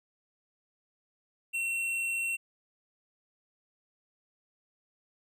triangle tone with tanh clipping, 2719 Hz, F7, 47 cents flat, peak -31 dBFS, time 1.53-2.37 s, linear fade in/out 20 ms, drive 16 dB, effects none

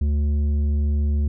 sine tone with tanh clipping, 73.2 Hz, D2, 5 cents flat, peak -19 dBFS, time 0.01-1.28 s, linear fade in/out 5 ms, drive 8 dB, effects none

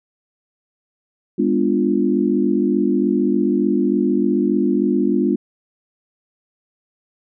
sine chord, G# diminished seventh, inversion none, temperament equal with one note detuned, 203.6 / 246.9 / 293.7 / 349.2 Hz, G#3 / B3 / D4 / F4, -34 / 0 / 0 / 0 cents, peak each -20 dBFS, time 1.38-5.36 s, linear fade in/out 10 ms, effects none

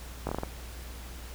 slowing click train, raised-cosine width 1 ms, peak -17 dBFS, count 6, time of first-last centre 0.27-0.434 s, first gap 20 ms, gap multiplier 1.25, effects added 60 Hz sine -41 dBFS peak until 1.34 s + pink hiss -47 dBFS RMS until 1.34 s

